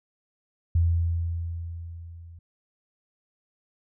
sine tone with level ramp, 84.3 Hz, E2, 39 cents sharp, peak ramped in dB -17 to -43 dBFS, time 0.75-2.39 s, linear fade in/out 5 ms, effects none

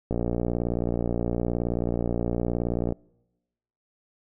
click train, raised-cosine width 2 ms, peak -13 dBFS, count 167, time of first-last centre 0.11-2.924 s, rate 59 Hz, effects noise-tail reverb RT60 1.0 s tail -26 dB re dry

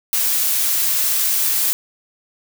blue noise, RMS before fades -18 dBFS, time 0.13-1.73 s, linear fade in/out 0 ms, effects none

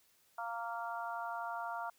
harmonic tone, 231.9 Hz, A#3, 9 cents flat, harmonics 3 / 4 / 5 / 6, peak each -42 / -42 / -46 / -44 dBFS, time 0.38-1.9 s, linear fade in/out 5 ms, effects white hiss -70 dBFS RMS until 1.98 s

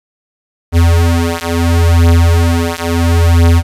square beating tone pair, 84 / 84.73 Hz, E2 / E2, +33 / +48 cents, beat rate 0.73 Hz, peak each -11 dBFS, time 0.72-3.63 s, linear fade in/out 50 ms, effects resampled to 32000 Hz + 7-bit

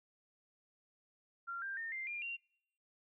sine tone with pitch steps, 1381 / 1586.4 / 1822.2 / 2093 / 2404 / 2762 Hz, F6 / G6 / A#6 / C7 / D7 / F7, -20 / +20 / -40 / 0 / +40 / -20 cents, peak -39 dBFS, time 1.47-2.37 s, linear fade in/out 20 ms, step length 150 ms, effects noise-tail reverb RT60 0.7 s tail -26 dB re dry

